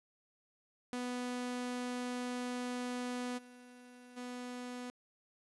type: tone with level steps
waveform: sawtooth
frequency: 247.3 Hz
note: B3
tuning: 3 cents sharp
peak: -33 / -50 / -38 dBFS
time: 0.93-4.9 s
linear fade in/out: 0 ms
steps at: 3.37 / 4.16 s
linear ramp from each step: 20 ms
effects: resampled to 24000 Hz + 11-bit